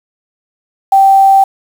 sine tone with quantisation, 780 Hz, G5, 9 cents flat, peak -3 dBFS, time 0.92-1.44 s, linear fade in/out 5 ms, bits 5, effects none

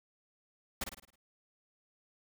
pink noise with echo, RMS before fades -35 dBFS, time 0.81-0.84 s, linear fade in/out 5 ms, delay 53 ms, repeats 6, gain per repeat -6 dB, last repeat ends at 1.158 s, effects none

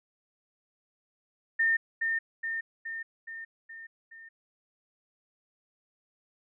sine tone with echo, 1816 Hz, A#6, 46 cents flat, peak -22 dBFS, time 1.59-1.77 s, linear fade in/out 10 ms, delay 420 ms, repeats 6, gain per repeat -4 dB, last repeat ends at 4.29 s, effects none

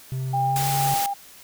triangle tone with pitch glide, 130.81 to 138.43 Hz, C3 to C#3, 0 to -2 cents, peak -23 dBFS, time 0.12-0.94 s, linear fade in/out 0 ms, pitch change +98 cents, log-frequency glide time 0.45-0.64 s
sine tone with tremolo, 801 Hz, G5, 37 cents sharp, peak -20 dBFS, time 0.33-1.14 s, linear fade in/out 10 ms, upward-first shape sine, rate 2.2 Hz, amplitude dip 35%
white noise, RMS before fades -28 dBFS, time 0.56-1.06 s, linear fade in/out 0 ms
effects white hiss -47 dBFS RMS until 1.43 s

